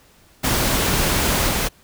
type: noise with level steps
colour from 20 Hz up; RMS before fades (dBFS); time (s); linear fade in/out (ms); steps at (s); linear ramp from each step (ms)
pink; -19 / -21; 0.43-1.69; 20; 1.48; 20
effects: pink hiss -53 dBFS RMS until 1.83 s